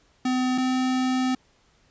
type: tone pair in turn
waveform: square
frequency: 254.5 / 256.9 Hz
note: C4 / C4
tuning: -48 / -32 cents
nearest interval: unison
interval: 16 cents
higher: second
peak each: -22 dBFS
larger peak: neither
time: 0.25-0.58 / 0.58-1.35 s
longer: second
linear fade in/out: 5 ms
effects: pink hiss -62 dBFS RMS until 1.9 s + resampled to 16000 Hz